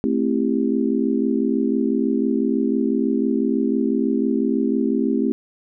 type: chord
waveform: sine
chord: A minor seventh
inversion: none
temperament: just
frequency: 220 / 264 / 330 / 396 Hz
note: A3 / C4 / E4 / G4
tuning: 0 / +16 / +2 / +18 cents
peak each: -22 / -21 / -24 / -25 dBFS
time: 0.04-5.32 s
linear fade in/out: 0 ms
effects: none